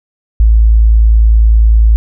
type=tone; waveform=sine; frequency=55 Hz; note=A1; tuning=in tune; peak=-3 dBFS; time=0.4-1.96 s; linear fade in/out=0 ms; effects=none